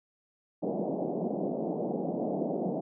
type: band-pass noise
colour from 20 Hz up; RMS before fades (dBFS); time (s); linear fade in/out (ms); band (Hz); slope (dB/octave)
pink; -32; 0.62-2.81; 10; 170 to 730; 48
effects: none